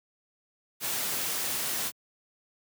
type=noise; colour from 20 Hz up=white; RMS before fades=-31 dBFS; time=0.8-1.92 s; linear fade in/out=50 ms; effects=high-pass 100 Hz 12 dB/octave